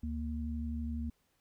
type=tone pair together; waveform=sine; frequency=73.59 / 232.9 Hz; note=D2 / A#3; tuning=+4 / -1 cents; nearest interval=octave + minor sixth; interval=1995 cents; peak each=-36 / -38 dBFS; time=0.03-1.1 s; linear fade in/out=5 ms; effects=pink hiss -75 dBFS RMS until 1.4 s